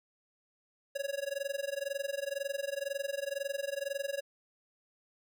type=tone with amplitude modulation; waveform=square; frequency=557 Hz; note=C#5; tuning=8 cents sharp; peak=-31 dBFS; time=0.95-4.21 s; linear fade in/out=10 ms; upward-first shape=sine; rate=22 Hz; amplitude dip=95%; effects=none